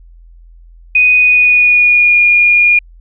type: tone with pitch glide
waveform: sine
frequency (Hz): 2489 to 2428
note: D#7 to D#7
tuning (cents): 0 to -43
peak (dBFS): -5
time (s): 0.95-2.79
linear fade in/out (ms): 5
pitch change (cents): -43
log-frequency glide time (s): 1.15-2.19
effects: added 42 Hz sine -36 dBFS peak until 3 s